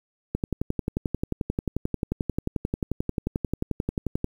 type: click train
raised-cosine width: 3 ms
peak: -12 dBFS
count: 45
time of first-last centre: 0.35-4.244 s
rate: 11.3 Hz
effects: 8-bit